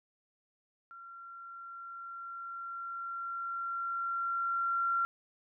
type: tone with level ramp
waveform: sine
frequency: 1371 Hz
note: F6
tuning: 32 cents flat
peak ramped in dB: -47 to -27 dBFS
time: 0.91-5.05 s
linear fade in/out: 0 ms
effects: none